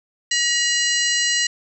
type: harmonic tone with a mistuned harmonic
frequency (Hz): 958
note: A#5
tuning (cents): +47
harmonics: 2 / 3 / 4 / 5 / 6 / 7 / 8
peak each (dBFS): -22 / -24 / -24 / -29 / -26 / -29 / -26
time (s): 0.31-1.47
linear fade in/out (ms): 5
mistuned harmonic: 4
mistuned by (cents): +110
effects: none